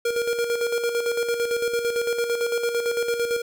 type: tone with tremolo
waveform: square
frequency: 472 Hz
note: A#4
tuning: 22 cents sharp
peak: -21 dBFS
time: 0.05-3.42 s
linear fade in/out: 5 ms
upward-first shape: square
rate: 8.9 Hz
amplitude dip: 50%
effects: none